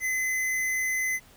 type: tone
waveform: square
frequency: 2036 Hz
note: C7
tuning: 48 cents flat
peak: -26 dBFS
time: 0-1.2 s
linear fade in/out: 50 ms
effects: pink hiss -55 dBFS RMS until 1.36 s